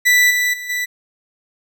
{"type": "tone with level steps", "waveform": "40% pulse", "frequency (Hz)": 1975.5, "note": "B6", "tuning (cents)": 0, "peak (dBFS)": [-9, -14, -26, -18], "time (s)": [0.05, 0.86], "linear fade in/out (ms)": 20, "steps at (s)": [0.3, 0.53, 0.69], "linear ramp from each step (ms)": 10, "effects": []}